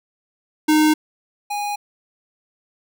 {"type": "tone pair in turn", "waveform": "square", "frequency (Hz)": [307.6, 823], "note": ["D#4", "G#5"], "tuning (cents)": [-20, -16], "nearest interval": "octave + perfect fourth", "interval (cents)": 1704, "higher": "second", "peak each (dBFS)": [-13, -23], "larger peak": "first", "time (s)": [[0.68, 0.94], [1.5, 1.76]], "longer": "neither", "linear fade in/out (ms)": 10, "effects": []}